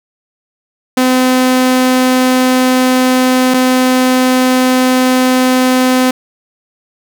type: tone pair in turn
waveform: sawtooth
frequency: 255.6 / 255.6 Hz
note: C4 / C4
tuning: -40 / -40 cents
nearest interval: unison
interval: 0 cents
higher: neither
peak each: -4 dBFS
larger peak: neither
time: 0.97-3.54 / 3.54-6.11 s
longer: neither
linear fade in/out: 5 ms
effects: none